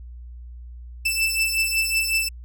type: beating tone pair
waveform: sawtooth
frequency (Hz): 2645 / 2650.4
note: E7 / E7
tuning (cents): +5 / +9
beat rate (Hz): 5.4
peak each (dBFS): -19 / -21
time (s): 1.05-2.29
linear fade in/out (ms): 10
effects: added 60 Hz sine -36 dBFS peak until 2.44 s